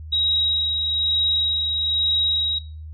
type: tone with tremolo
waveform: sine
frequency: 3819 Hz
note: A#7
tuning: 41 cents sharp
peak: -16 dBFS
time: 0.12-2.59 s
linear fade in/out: 10 ms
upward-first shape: sine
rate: 1.1 Hz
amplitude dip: 35%
effects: noise-tail reverb RT60 0.4 s tail -23 dB re dry + added 78 Hz sine -33 dBFS peak until 2.93 s